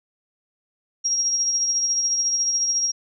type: tone with tremolo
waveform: sine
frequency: 5620 Hz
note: F8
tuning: 10 cents sharp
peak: -17 dBFS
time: 1.04-2.92 s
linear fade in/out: 20 ms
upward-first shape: triangle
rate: 14 Hz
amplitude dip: 45%
effects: none